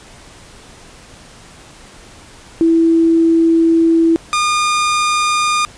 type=tone pair in turn; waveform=sine / sawtooth; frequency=329.6 / 1215.3 Hz; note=E4 / D#6; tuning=0 / -41 cents; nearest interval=octave + major seventh; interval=2259 cents; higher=second; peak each=-8 / -9 dBFS; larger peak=first; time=2.61-4.16 / 4.33-5.65 s; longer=first; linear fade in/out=0 ms; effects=pink hiss -40 dBFS RMS until 5.77 s + resampled to 22050 Hz